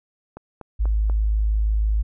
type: click train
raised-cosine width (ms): 1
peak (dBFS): -22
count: 4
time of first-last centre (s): 0.37-1.098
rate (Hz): 4.12
type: tone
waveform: sine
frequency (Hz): 53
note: G#1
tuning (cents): +36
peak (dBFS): -17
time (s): 0.79-2.03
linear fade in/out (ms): 20
effects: none